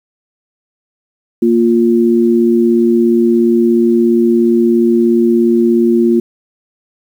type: tone pair together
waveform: sine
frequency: 233.1 / 350.1 Hz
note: A#3 / F4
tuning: 0 / +4 cents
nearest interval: perfect fifth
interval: 704 cents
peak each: -10 dBFS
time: 1.42-6.2 s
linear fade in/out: 5 ms
effects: 7-bit